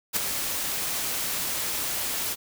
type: noise with ADSR envelope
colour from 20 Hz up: white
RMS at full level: -22 dBFS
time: 0.13-2.36 s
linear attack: 35 ms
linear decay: 5 ms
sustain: -7 dB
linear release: 39 ms
effects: none